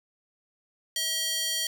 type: tone with high-pass filter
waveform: square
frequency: 640 Hz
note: D#5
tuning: 49 cents sharp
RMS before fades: -29 dBFS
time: 0.96-1.67 s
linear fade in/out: 2 ms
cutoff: 3600 Hz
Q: 1.3
effects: none